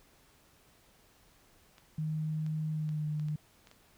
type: clicks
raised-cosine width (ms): 0.2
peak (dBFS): -37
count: 7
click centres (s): 1.782 / 2.464 / 2.891 / 3.197 / 3.285 / 3.672 / 3.714
type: tone with pitch glide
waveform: sine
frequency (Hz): 155.56 to 151.66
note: D#3 to D#3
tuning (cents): 0 to -44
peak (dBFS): -31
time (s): 1.98-3.36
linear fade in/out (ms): 5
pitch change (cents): -44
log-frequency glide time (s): 2.72-3.05
effects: pink hiss -64 dBFS RMS until 3.97 s